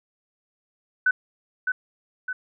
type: tone with echo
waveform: sine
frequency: 1505 Hz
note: F#6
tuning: 29 cents sharp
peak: -16 dBFS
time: 1.06-1.11 s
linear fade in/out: 5 ms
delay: 610 ms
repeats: 2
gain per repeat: -5 dB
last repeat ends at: 2.33 s
effects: none